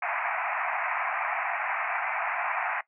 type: band-pass noise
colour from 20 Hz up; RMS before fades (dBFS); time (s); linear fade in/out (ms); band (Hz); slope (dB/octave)
pink; -30; 0.02-2.81; 5; 660 to 2500; 96
effects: noise-tail reverb RT60 0.1 s tail -17 dB re dry